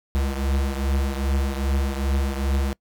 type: beating tone pair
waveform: square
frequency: 67.7 / 70.2 Hz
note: C#2 / C#2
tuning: -40 / +22 cents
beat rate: 2.5 Hz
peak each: -23 / -28 dBFS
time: 0.15-2.73 s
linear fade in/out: 0 ms
effects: noise-tail reverb RT60 0.1 s tail -24 dB re dry